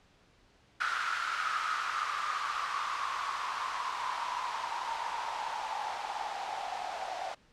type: noise with band-pass filter sweep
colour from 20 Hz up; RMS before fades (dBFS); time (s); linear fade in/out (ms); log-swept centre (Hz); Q
blue; -35; 0.8-7.35; 10; 1400 to 730; 8
effects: pink hiss -64 dBFS RMS until 7.52 s + low-pass 5000 Hz 12 dB/octave